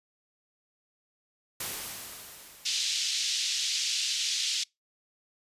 white noise with exponential decay, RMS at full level -33 dBFS, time 1.6-3.81 s, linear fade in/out 5 ms, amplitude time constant 480 ms
pink band-pass noise, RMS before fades -30 dBFS, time 2.65-4.64 s, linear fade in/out 10 ms, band 3100 to 6600 Hz, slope 24 dB/octave
effects noise-tail reverb RT60 0.2 s tail -26 dB re dry + resampled to 32000 Hz

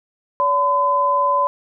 sine tone pair together, 569.6 / 1015 Hz, C#5 / B5, +47 / +47 cents, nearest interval minor seventh, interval 1000 cents, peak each -21 / -15 dBFS, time 0.4-1.47 s, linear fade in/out 0 ms, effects none

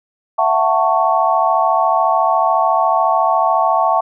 sine chord, F# minor seventh, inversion third, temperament just, 666 / 740 / 888 / 1110 Hz, E5 / F#5 / A5 / C#6, +18 / 0 / +16 / +2 cents, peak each -17 dBFS, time 0.38-4.01 s, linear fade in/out 10 ms, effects none

